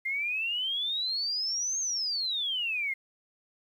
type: exponential two-way sweep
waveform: sine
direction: up then down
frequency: 2086 to 6510 to 2086 Hz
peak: -28 dBFS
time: 0.05-2.94 s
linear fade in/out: 10 ms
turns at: 1.79 s
effects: 10-bit